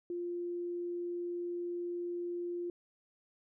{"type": "tone", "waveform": "sine", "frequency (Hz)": 349.2, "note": "F4", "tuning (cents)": 0, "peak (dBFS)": -35, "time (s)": [0.1, 2.7], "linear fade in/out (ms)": 2, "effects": []}